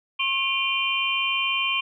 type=tone cluster; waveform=sine; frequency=1080 / 2400 / 2773 / 3092 Hz; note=C#6 / D7 / F7 / G7; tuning=-45 / +37 / -13 / -24 cents; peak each=-29 / -25 / -29 / -27 dBFS; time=0.19-1.81 s; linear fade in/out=10 ms; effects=none